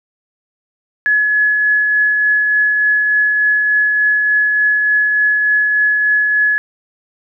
sine tone with tremolo, 1698 Hz, G#6, 38 cents sharp, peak -9 dBFS, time 1.06-6.58 s, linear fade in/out 0 ms, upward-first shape triangle, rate 3.4 Hz, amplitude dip 30%, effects none

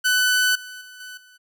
sawtooth tone with level steps, 1499 Hz, F#6, 22 cents sharp, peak -13 / -32 / -37 / -32 / -45 dBFS, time 0.04-1.38 s, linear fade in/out 20 ms, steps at 0.55 / 0.81 / 1 / 1.17 s, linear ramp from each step 5 ms, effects none

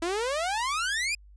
sawtooth exponential sweep, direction up, 323.9 to 2514 Hz, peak -23 dBFS, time 0.02-1.15 s, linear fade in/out 5 ms, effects added 50 Hz sine -49 dBFS peak until 1.36 s + resampled to 22050 Hz

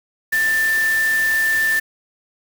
sine tone in noise, 1776 Hz, A6, 16 cents sharp, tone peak -15 dBFS, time 0.32-1.8 s, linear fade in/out 10 ms, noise white, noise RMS -29 dBFS, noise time 0.32-1.8 s, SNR +11 dB, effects none

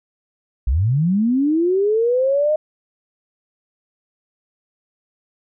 sine linear sweep, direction up, 52.5 to 622.3 Hz, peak -14 dBFS, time 0.67-2.56 s, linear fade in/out 5 ms, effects none

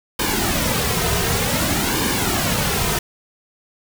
pink noise with flanger, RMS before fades -20 dBFS, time 0.19-2.99 s, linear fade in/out 5 ms, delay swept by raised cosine 1.5 to 3.6 ms, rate 0.54 Hz, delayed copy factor -0.65, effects none

